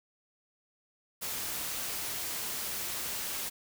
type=noise; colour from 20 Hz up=white; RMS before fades=-36 dBFS; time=1.21-3.5 s; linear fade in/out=20 ms; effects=none